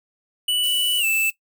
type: tone with pitch glide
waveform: square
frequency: 2962 to 2639 Hz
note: F#7 to E7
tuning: +1 to +1 cents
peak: -19 dBFS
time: 0.48-1.3 s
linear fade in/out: 5 ms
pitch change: -200 cents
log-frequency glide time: 0.99-1.05 s
type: noise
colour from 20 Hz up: violet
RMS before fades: -32 dBFS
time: 0.63-1.31 s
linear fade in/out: 10 ms
effects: noise-tail reverb RT60 0.1 s tail -18 dB re dry